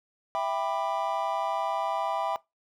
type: chord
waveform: triangle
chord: E minor seventh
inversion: none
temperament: just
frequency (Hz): 659.3 / 791.1 / 988.9 / 1186.7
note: E5 / G5 / B5 / D6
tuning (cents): 0 / +16 / +2 / +18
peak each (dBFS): -29 / -29 / -30 / -34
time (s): 0.35-2.36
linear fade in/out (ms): 0
effects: noise-tail reverb RT60 0.2 s tail -21 dB re dry